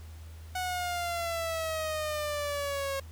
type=exponential sweep; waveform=sawtooth; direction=down; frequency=740 to 543 Hz; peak=-27 dBFS; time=0.55-3 s; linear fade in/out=5 ms; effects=added 80 Hz sine -43 dBFS peak until 3.11 s + pink hiss -57 dBFS RMS until 3.11 s